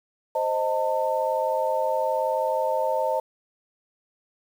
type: chord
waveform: sine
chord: A diminished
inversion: first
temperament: equal with one note detuned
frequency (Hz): 523.3 / 622.3 / 896.9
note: C5 / Eb5 / A5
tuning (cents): 0 / 0 / +33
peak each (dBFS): -26 / -26 / -26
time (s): 0.35-3.2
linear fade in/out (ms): 5
effects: 8-bit